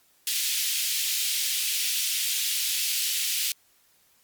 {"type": "high-pass noise", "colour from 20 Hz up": "pink", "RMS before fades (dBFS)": -27, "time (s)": [0.27, 3.52], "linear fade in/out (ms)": 2, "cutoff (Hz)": 2700, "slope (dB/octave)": 24, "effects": ["white hiss -63 dBFS RMS until 4.23 s", "Opus 48 kbps"]}